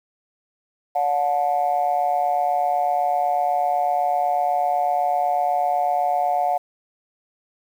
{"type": "tone with amplitude modulation", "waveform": "sine", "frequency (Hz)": 723, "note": "F#5", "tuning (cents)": -40, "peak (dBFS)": -13, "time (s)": [0.95, 6.58], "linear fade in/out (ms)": 10, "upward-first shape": "sine", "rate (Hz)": 148, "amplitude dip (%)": 90, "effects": ["tanh soft clip ceiling -10 dBFS", "8-bit"]}